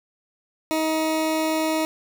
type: tone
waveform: 20% pulse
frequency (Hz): 316.2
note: D#4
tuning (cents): +28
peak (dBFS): -16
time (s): 0.71-1.85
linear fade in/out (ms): 0
effects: 8-bit